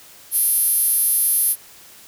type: tone with high-pass filter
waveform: 5% pulse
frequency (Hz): 395.6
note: G4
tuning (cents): +16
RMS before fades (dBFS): -18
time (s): 0.31-1.56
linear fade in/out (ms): 50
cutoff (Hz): 11000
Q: 5.3
effects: white hiss -45 dBFS RMS until 2.07 s